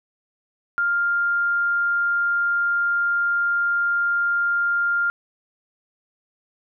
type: tone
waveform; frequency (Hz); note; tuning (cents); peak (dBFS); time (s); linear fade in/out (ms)
sine; 1400; F6; +4; -18; 0.78-5.1; 0
effects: none